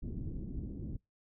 pink low-pass noise, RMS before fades -40 dBFS, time 0.02-0.97 s, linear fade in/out 10 ms, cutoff 310 Hz, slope 24 dB/octave, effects noise-tail reverb RT60 0.2 s tail -25 dB re dry

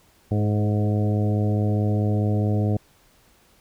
harmonic tone with a mistuned harmonic, 104.7 Hz, G#2, 15 cents sharp, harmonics 1 / 2 / 3 / 4 / 5 / 6 / 7, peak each -20 / -26 / -30 / -32 / -34 / -36 / -37 dBFS, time 0.31-2.77 s, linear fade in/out 5 ms, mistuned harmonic 4, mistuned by +19 cents, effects pink hiss -58 dBFS RMS until 3.6 s

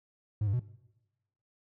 triangle tone with pitch steps, 106 / 98.7 / 123.2 Hz, G#2 / G2 / B2, +36 / +12 / -4 cents, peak -24 dBFS, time 0.41-0.596 s, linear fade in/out 5 ms, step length 62 ms, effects noise-tail reverb RT60 1.0 s tail -21 dB re dry + tanh soft clip ceiling -20 dBFS

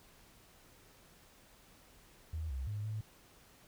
sine tone with pitch steps, 79.5 / 65.8 / 104.2 / 108 Hz, D#2 / C2 / G#2 / A2, +38 / +10 / +6 / -32 cents, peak -36 dBFS, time 2.33-3.01 s, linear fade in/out 5 ms, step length 170 ms, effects pink hiss -62 dBFS RMS until 3.67 s

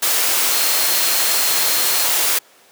sine tone in noise, 4223 Hz, C8, 15 cents sharp, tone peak -26 dBFS, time 0.51-2.07 s, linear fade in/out 10 ms, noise white, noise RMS -17 dBFS, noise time 0.02-2.39 s, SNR -12 dB, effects pink hiss -49 dBFS RMS until 2.71 s + high-pass 400 Hz 12 dB/octave

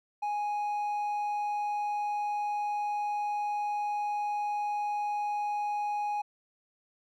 sine tone with hard clipping, 830 Hz, G#5, 1 cent flat, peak -30 dBFS, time 0.22-6.22 s, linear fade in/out 10 ms, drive 3 dB, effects none

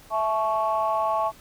sine chord, A major, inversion second, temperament equal with one note detuned, 659.3 / 863.4 / 1108.7 Hz, E5 / A5 / C#6, 0 / -33 / 0 cents, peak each -25 dBFS, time 0.1-1.32 s, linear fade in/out 50 ms, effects tanh soft clip ceiling -14 dBFS + pink hiss -51 dBFS RMS until 1.4 s

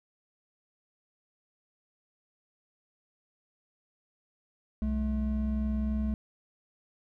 triangle tone pair together, 63.9 / 214.9 Hz, C2 / A3, -40 / -41 cents, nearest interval octave + major sixth, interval 2099 cents, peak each -28 dBFS, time 4.82-6.14 s, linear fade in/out 0 ms, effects none

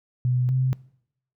sine tone pair in turn, 125.2 / 129.88 Hz, B2 / C3, +24 / -12 cents, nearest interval minor second, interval 64 cents, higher second, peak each -19 dBFS, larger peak neither, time 0.25-0.49 / 0.49-0.73 s, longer neither, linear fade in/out 0 ms, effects noise-tail reverb RT60 0.7 s tail -22 dB re dry

